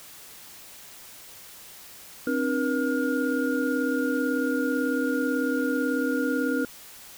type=tone cluster; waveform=sine; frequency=263.1 / 301.2 / 478.6 / 1422 Hz; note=C4 / D4 / A#4 / F6; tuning=+10 / +44 / +46 / +31 cents; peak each=-26 / -29 / -29 / -31 dBFS; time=2.27-6.65 s; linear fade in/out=2 ms; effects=white hiss -46 dBFS RMS until 7.17 s